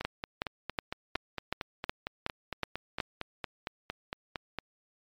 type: two click trains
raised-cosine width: 0.3 ms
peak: -14 / -18 dBFS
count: 9 / 21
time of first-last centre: 0.05-3.002 / 0.01-4.587 s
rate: 2.71 / 4.37 Hz
effects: MP3 96 kbps

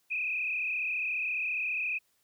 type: tone with frequency modulation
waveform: sine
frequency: 2507 Hz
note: D#7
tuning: 12 cents sharp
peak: -29 dBFS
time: 0.1-1.99 s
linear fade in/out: 20 ms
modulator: 34.6 Hz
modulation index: 2.8
effects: white hiss -72 dBFS RMS until 2.23 s

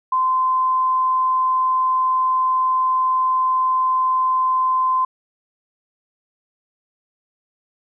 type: tone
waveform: sine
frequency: 1033 Hz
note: C6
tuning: 22 cents flat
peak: -15 dBFS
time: 0.12-5.05 s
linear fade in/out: 5 ms
effects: none

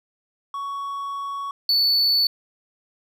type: tone pair in turn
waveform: triangle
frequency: 1117 / 4468 Hz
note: C#6 / C#8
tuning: +13 / +13 cents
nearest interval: 2 octaves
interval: 2400 cents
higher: second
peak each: -25 / -15 dBFS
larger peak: second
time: 0.54-1.51 / 1.69-2.27 s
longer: first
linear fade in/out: 2 ms
effects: none

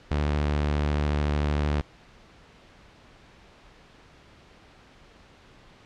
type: tone with vibrato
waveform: sawtooth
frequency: 73.8 Hz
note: D2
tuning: 9 cents sharp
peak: -19 dBFS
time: 0.11-1.81 s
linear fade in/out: 0 ms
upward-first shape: triangle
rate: 13 Hz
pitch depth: 21 cents each way
effects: pink hiss -53 dBFS RMS until 5.85 s + low-pass 4000 Hz 12 dB/octave

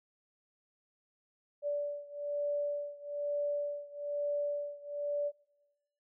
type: beating tone pair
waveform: sine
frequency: 580 / 581.1 Hz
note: D5 / D5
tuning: -22 / -18 cents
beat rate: 1.1 Hz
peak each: -35 / -37 dBFS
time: 1.62-5.32 s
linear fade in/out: 50 ms
effects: noise-tail reverb RT60 1.0 s tail -21 dB re dry

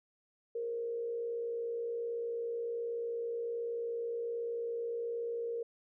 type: tone with frequency modulation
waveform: sine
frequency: 466.9 Hz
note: A#4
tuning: 3 cents sharp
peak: -34 dBFS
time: 0.55-5.63 s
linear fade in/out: 5 ms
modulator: 58.7 Hz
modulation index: 0.38
effects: none

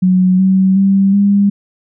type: tone with pitch steps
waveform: sine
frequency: 184.3 / 189.7 / 195.26 / 201 Hz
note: F#3 / F#3 / G3 / G3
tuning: -7 / +43 / -7 / +44 cents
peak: -7 dBFS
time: 0.02-1.5 s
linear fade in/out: 10 ms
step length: 370 ms
effects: none

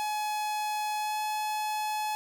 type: tone with pitch glide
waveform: 45% pulse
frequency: 847 to 852.9 Hz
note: G#5 to G#5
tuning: +34 to +46 cents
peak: -29 dBFS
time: 0-2.15 s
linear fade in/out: 0 ms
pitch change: +12 cents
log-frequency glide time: 0.97-1.18 s
effects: none

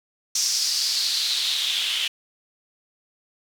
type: noise with band-pass filter sweep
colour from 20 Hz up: white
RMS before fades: -24 dBFS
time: 0.35-2.08 s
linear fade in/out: 5 ms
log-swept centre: 5700 to 3000 Hz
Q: 4.5
effects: none

